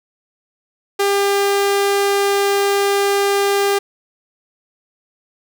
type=tone; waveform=sawtooth; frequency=399.9 Hz; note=G4; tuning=35 cents sharp; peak=-10 dBFS; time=0.99-3.79 s; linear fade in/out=10 ms; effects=none

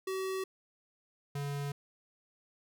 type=tone pair in turn; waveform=square; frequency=380 / 142.34 Hz; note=F#4 / C#3; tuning=+46 / +46 cents; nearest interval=octave + perfect fourth; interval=1700 cents; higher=first; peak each=-34 / -35 dBFS; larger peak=first; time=0.07-0.44 / 1.35-1.72 s; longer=neither; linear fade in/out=5 ms; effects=none

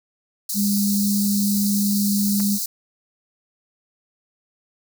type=high-pass noise; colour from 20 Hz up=white; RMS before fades=-26 dBFS; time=0.49-2.66 s; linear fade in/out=5 ms; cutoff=4000 Hz; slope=96 dB/octave
type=tone; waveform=sine; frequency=202.5 Hz; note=G#3; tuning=43 cents flat; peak=-18 dBFS; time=0.54-2.59 s; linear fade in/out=50 ms
type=clicks; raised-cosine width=0.5 ms; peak=-23 dBFS; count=2; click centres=2.399 / 2.405 s
effects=none

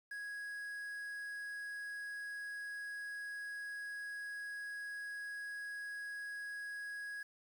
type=tone with quantisation; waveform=triangle; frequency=1661.2 Hz; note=G#6; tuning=in tune; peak=-40 dBFS; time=0.11-7.23 s; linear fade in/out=5 ms; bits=10; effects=none

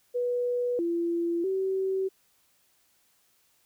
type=tone with pitch steps; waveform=sine; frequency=489.1 / 340.2 / 382.2 Hz; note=B4 / F4 / G4; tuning=-17 / -45 / -44 cents; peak=-25 dBFS; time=0.14-2.09 s; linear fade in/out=20 ms; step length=650 ms; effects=white hiss -67 dBFS RMS until 3.65 s

